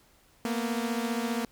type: beating tone pair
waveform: sawtooth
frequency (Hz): 229.2 / 244.2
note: A#3 / B3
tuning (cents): -29 / -19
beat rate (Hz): 15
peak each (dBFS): -26 / -29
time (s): 0.45-1.45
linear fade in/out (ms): 2
effects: pink hiss -62 dBFS RMS until 1.51 s